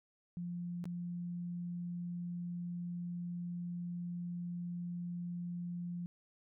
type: tone with dropouts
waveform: sine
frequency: 174.61 Hz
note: F3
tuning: in tune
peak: -38 dBFS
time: 0.37-6.06 s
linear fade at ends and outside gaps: 0 ms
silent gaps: 0.841-0.855 s
effects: none